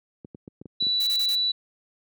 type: clicks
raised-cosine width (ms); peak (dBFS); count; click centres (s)
3; -25; 7; 0.248 / 0.348 / 0.478 / 0.615 / 0.657 / 0.825 / 0.868
type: tone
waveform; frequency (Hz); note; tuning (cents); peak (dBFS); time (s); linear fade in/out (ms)
sine; 3951; B7; 0; -21; 0.8-1.52; 10
type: noise bursts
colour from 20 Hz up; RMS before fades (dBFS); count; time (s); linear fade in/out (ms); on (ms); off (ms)
blue; -34; 4; 1-1.355; 5; 70; 25
effects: high-pass 150 Hz 12 dB/octave